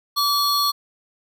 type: tone pair together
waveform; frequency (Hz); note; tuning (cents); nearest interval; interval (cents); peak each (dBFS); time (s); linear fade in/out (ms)
square; 1148 / 4334; D6 / C#8; -40 / -40; octave + major seventh; 2300; -21; 0.16-0.72; 20
effects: none